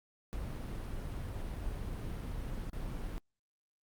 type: noise with dropouts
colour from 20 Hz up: brown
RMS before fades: -39 dBFS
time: 0.33-3.18 s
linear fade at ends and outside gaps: 0 ms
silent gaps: 2.696-2.732 s
effects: Opus 48 kbps